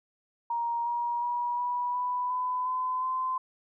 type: tone with pitch steps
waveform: sine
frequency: 939 / 951.6 / 964.3 / 977.2 / 990.2 / 1003.5 / 1016.9 / 1030.5 Hz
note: A#5 / A#5 / B5 / B5 / B5 / B5 / C6 / C6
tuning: +12 / +35 / -42 / -19 / +4 / +27 / -50 / -27 cents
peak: -27 dBFS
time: 0.5-3.38 s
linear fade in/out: 5 ms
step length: 360 ms
effects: none